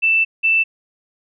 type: tone pair in turn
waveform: sine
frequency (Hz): 2657 / 2657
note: E7 / E7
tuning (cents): +13 / +13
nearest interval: unison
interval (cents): 0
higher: neither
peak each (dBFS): -12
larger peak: neither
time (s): 0.02-0.25 / 0.43-0.64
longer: first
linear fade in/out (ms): 20
effects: none